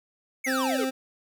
square exponential sweep, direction down, 2300 to 381.4 Hz, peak -28 dBFS, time 0.44-0.85 s, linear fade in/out 10 ms
25% pulse tone, 262.6 Hz, C4, 6 cents sharp, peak -22 dBFS, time 0.46-0.91 s, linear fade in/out 20 ms
effects none

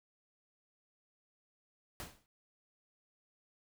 pink noise with exponential decay, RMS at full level -41 dBFS, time 2-2.26 s, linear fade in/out 0 ms, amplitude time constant 56 ms, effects none

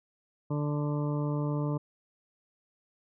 harmonic tone, 147.2 Hz, D3, 4 cents sharp, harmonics 1 / 2 / 3 / 4 / 6 / 7 / 8, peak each -29 / -34 / -39 / -40 / -45 / -44 / -48 dBFS, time 0.5-1.78 s, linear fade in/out 10 ms, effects none

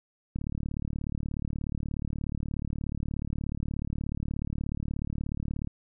click train, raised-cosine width 5 ms, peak -20 dBFS, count 196, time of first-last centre 0.36-5.673 s, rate 36.7 Hz, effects none

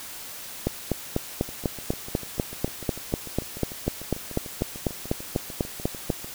two click trains, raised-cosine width 2 ms, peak -24 / -9 dBFS, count 33 / 23, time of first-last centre 1.49-6.245 / 0.67-6.102 s, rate 6.73 / 4.05 Hz, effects white hiss -39 dBFS RMS until 6.34 s

